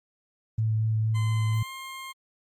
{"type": "tone with vibrato", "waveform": "sine", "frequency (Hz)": 110, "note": "A2", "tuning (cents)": 0, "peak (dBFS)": -22, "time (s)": [0.58, 1.63], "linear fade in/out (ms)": 5, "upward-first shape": "sine", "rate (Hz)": 4.3, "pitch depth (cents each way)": 11}
{"type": "tone with pitch glide", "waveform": "20% pulse", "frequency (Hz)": [1032, 1062.9], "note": ["C6", "C6"], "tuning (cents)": [-24, 27], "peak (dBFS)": -32, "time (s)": [1.14, 2.13], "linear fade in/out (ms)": 20, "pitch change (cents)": 51, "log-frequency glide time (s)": [1.55, 1.69]}
{"effects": ["Opus 32 kbps"]}